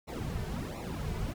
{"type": "noise with flanger", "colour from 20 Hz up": "brown", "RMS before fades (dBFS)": -36, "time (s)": [0.07, 1.34], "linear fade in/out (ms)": 20, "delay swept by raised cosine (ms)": [0.62, 3.72], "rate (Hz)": 1.4, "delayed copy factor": -0.9, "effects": []}